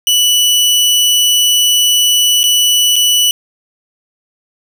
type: tone with dropouts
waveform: sawtooth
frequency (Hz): 2960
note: F#7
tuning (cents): 0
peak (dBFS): -5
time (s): 0.07-3.31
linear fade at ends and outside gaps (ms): 1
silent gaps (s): 2.432-2.439 / 2.958-2.963
effects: none